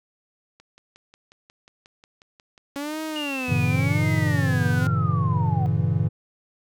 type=click train; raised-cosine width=0.2 ms; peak=-32 dBFS; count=22; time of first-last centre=0.6-4.377 s; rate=5.56 Hz
type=tone with vibrato; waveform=sawtooth; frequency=277.2 Hz; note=C#4; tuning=in tune; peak=-24 dBFS; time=2.76-4.87 s; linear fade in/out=0 ms; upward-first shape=sine; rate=0.91 Hz; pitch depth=220 cents each way
type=linear sweep; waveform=sine; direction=down; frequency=2860 to 731 Hz; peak=-29 dBFS; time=3.16-5.66 s; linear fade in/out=0 ms
type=chord; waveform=triangle; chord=G diminished seventh; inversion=none; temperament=equal with one note detuned; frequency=98 / 116.54 / 141.91 / 164.81 Hz; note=G2 / Bb2 / Db3 / Fb3; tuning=0 / 0 / +41 / 0 cents; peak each=-23 dBFS; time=3.48-6.09 s; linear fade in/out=20 ms
effects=none